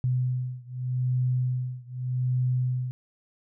sine beating tone pair, 126 / 126.83 Hz, B2 / B2, +35 / +46 cents, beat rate 0.83 Hz, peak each -27 / -28 dBFS, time 0.04-2.91 s, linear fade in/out 0 ms, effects none

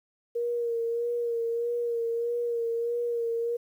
sine tone with vibrato, 469.5 Hz, A#4, 12 cents sharp, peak -26 dBFS, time 0.35-3.57 s, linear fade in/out 10 ms, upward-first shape sine, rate 1.6 Hz, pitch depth 30 cents each way, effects 10-bit

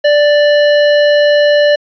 square tone, 587.3 Hz, D5, in tune, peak -7 dBFS, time 0.04-1.76 s, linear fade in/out 10 ms, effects resampled to 11025 Hz + 8-bit

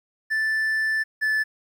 triangle tone pair in turn, 1760 / 1742.8 Hz, A6 / A6, 0 / -17 cents, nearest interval unison, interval 17 cents, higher first, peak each -19 / -18 dBFS, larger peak second, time 0.3-1.04 / 1.21-1.44 s, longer first, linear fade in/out 20 ms, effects 10-bit

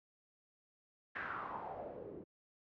white noise with low-pass filter sweep, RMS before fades -45 dBFS, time 1.15-2.24 s, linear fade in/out 10 ms, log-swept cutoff 1800 to 330 Hz, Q 4.3, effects high-pass 60 Hz 12 dB/octave + low-pass 3000 Hz 12 dB/octave

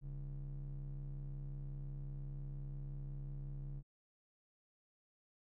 triangle ring-modulated tone, 85.5 Hz, F2, 36 cents flat, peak -37 dBFS, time 0.01-3.83 s, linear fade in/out 50 ms, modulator 52.7 Hz, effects none

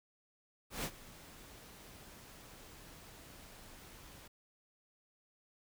pink noise with ADSR envelope, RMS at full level -37 dBFS, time 0.7-4.28 s, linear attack 140 ms, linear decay 62 ms, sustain -18 dB, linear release 8 ms, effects none

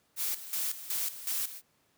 blue noise with tremolo, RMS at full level -32 dBFS, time 0.16-1.62 s, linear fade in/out 50 ms, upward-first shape square, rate 2.7 Hz, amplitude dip 75%, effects pink hiss -70 dBFS RMS until 1.97 s + high-pass 100 Hz 12 dB/octave

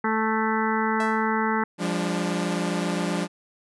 harmonic tone, 220 Hz, A3, in tune, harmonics 1 / 2 / 4 / 5 / 6 / 7 / 8 / 9, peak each -26 / -29 / -27 / -32 / -30 / -32 / -35 / -33 dBFS, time 0.04-1.64 s, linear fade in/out 5 ms
sawtooth tone with exponential decay, 659.3 Hz, E5, in tune, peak -25 dBFS, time 1-1.33 s, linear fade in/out 2 ms, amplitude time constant 71 ms
sawtooth chord, D diminished, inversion first, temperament equal with one note detuned, 174.61 / 202.3 / 293.7 Hz, F3 / Ab3 / D4, 0 / -45 / 0 cents, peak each -23 / -25 / -26 dBFS, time 1.78-3.28 s, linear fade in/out 50 ms
effects resampled to 24000 Hz

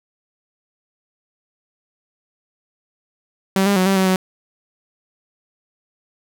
sawtooth tone with pitch steps, 192.4 / 200.9 / 185.2 / 194.3 / 189.2 / 186.7 Hz, G3 / G3 / F#3 / G3 / F#3 / F#3, -32 / +43 / +2 / -15 / +39 / +16 cents, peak -10 dBFS, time 3.56-4.16 s, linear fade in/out 2 ms, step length 100 ms, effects none

